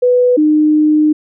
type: tone pair in turn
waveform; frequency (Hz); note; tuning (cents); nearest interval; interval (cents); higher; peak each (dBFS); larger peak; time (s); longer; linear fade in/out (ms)
sine; 495.2 / 304.8; B4 / D#4; +5 / -36; minor sixth; 841; first; -7; neither; 0.02-0.37 / 0.37-1.13; second; 10
effects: none